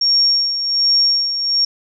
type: tone with tremolo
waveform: sine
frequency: 5540 Hz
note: F8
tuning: 15 cents flat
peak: -10 dBFS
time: 0.01-1.65 s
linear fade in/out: 5 ms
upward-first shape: sine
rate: 1.3 Hz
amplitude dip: 60%
effects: none